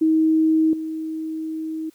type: tone with level steps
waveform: sine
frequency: 317.4 Hz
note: D#4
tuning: 35 cents sharp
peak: -14 / -25 dBFS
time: 0.01-1.9 s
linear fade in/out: 10 ms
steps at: 0.73 s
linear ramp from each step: 2 ms
effects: white hiss -59 dBFS RMS until 1.94 s